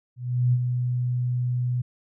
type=tone with ADSR envelope; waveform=sine; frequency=123.8 Hz; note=B2; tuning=5 cents sharp; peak=-16 dBFS; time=0.16-1.82 s; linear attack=370 ms; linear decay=49 ms; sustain=-6 dB; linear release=10 ms; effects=none